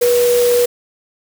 sine tone in noise, 484.5 Hz, B4, 33 cents flat, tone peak -10 dBFS, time 0.01-0.66 s, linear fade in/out 10 ms, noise white, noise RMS -23 dBFS, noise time 0.01-0.66 s, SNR +10 dB, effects none

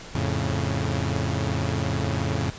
sawtooth chord, F augmented, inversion none, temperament equal, 87.31 / 110 / 138.59 Hz, F2 / A2 / C#3, 0 / 0 / 0 cents, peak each -24 dBFS, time 0.15-2.5 s, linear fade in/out 0 ms, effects pink hiss -41 dBFS RMS until 2.58 s + resampled to 16000 Hz

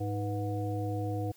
harmonic tone with a mistuned harmonic, 104 Hz, G#2, 3 cents sharp, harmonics 1 / 3 / 5 / 7, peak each -32 / -37 / -39 / -40 dBFS, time 0-1.32 s, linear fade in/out 10 ms, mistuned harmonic 5, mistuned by -96 cents, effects white hiss -61 dBFS RMS until 1.36 s

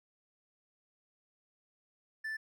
triangle tone, 1760 Hz, A6, in tune, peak -34 dBFS, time 2.24-2.37 s, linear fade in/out 10 ms, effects none

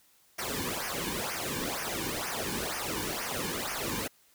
pink noise with flanger, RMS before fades -34 dBFS, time 0.38-4.08 s, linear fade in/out 10 ms, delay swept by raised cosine 0.25 to 1.55 ms, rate 2.1 Hz, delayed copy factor -0.85, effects white hiss -64 dBFS RMS until 4.34 s

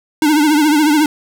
square tone with vibrato, 301.6 Hz, D4, 46 cents sharp, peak -10 dBFS, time 0.22-1.06 s, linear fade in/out 2 ms, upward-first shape triangle, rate 14 Hz, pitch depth 100 cents each way, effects none

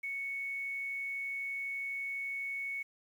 sine tone with quantisation, 2217 Hz, C#7, in tune, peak -35 dBFS, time 0.03-2.83 s, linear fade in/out 10 ms, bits 10, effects none

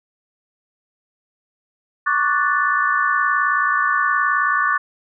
sine chord, D major seventh, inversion third, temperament equal with one note detuned, 1115.8 / 1174.7 / 1480 / 1760 Hz, C#6 / D6 / F#6 / A6, +11 / 0 / 0 / 0 cents, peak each -21 dBFS, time 2.06-4.78 s, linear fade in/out 10 ms, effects none

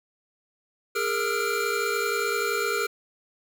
square tone cluster, 408.8 / 461.8 / 1346 / 1416 / 2355 Hz, G#4 / A#4 / E6 / F6 / D7, -27 / -16 / +36 / +23 / +4 cents, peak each -30 / -31 / -33 / -31 / -34 dBFS, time 0.95-2.87 s, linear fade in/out 10 ms, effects none

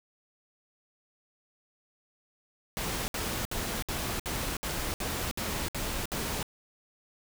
pink noise bursts, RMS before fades -33 dBFS, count 10, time 2.77-6.428 s, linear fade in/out 0 ms, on 310 ms, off 62 ms, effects none

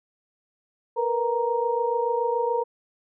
sine tone cluster, 463.1 / 490.1 / 934 Hz, A#4 / B4 / A#5, -11 / -13 / +3 cents, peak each -26 dBFS, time 0.96-2.64 s, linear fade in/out 20 ms, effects none

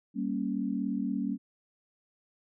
sine chord, G diminished, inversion none, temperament equal, 196 / 233.1 / 277.2 Hz, G3 / Bb3 / Db4, 0 / 0 / 0 cents, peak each -33 dBFS, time 0.14-1.38 s, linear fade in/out 50 ms, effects none

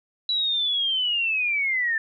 sine linear sweep, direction down, 3951 to 1760 Hz, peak -21 dBFS, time 0.29-1.98 s, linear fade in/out 2 ms, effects none

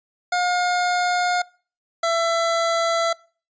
25% pulse tone pair in turn, 715 / 668.9 Hz, F5 / E5, +41 / +25 cents, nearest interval minor second, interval 116 cents, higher first, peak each -15 / -15 dBFS, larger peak neither, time 0.32-1.42 / 2.03-3.13 s, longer neither, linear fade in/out 5 ms, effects noise-tail reverb RT60 0.4 s tail -23 dB re dry + resampled to 16000 Hz

